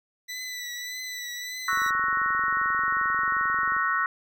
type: tone with vibrato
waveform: 20% pulse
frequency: 1981 Hz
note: B6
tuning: 5 cents sharp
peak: -28 dBFS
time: 0.28-1.91 s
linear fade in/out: 20 ms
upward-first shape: triangle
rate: 1.7 Hz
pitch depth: 39 cents each way
type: chord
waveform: sine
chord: F# dominant seventh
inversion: second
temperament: equal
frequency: 1108.7 / 1318.5 / 1480 / 1864.7 Hz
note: C#6 / E6 / F#6 / A#6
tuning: 0 / 0 / 0 / 0 cents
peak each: -28 dBFS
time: 1.68-4.06 s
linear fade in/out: 2 ms
type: click train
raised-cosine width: 2 ms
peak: -32 dBFS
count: 47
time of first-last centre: 1.73-3.765 s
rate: 22.6 Hz
effects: none